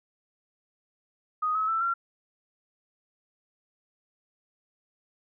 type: tone with pitch steps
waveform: sine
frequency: 1246 / 1286.2 / 1327.7 / 1370.6 Hz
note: D#6 / E6 / E6 / F6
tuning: +2 / -43 / +12 / -33 cents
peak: -24 dBFS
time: 1.42-1.94 s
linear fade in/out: 10 ms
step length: 130 ms
effects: none